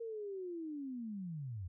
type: linear sweep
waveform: sine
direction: down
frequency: 466.2 to 82.41 Hz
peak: -40 dBFS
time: 0-1.68 s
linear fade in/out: 10 ms
effects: none